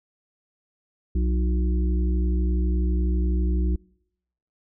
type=harmonic tone with a mistuned harmonic; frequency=61.74 Hz; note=B1; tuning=in tune; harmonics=1 / 3 / 5 / 6; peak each=-20 / -30 / -34 / -36 dBFS; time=1.15-3.76 s; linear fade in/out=5 ms; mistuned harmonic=6; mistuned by=-46 cents; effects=noise-tail reverb RT60 0.8 s tail -26 dB re dry